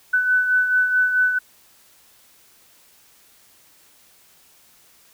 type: beating tone pair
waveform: sine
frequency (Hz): 1500 / 1504.6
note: F#6 / F#6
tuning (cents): +23 / +29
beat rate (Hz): 4.6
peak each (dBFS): -16 / -25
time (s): 0.13-1.39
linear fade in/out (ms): 10
effects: white hiss -54 dBFS RMS until 5.13 s